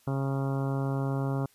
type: harmonic tone with a mistuned harmonic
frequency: 136.3 Hz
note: C#3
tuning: 29 cents flat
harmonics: 1 / 2 / 3 / 4 / 5 / 6 / 7 / 8 / 9 / 10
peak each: -28 / -34 / -38 / -40 / -42 / -44 / -45 / -46 / -47 / -48 dBFS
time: 0.07-1.46 s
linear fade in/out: 5 ms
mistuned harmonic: 10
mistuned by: +31 cents
effects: white hiss -63 dBFS RMS until 1.54 s + resampled to 32000 Hz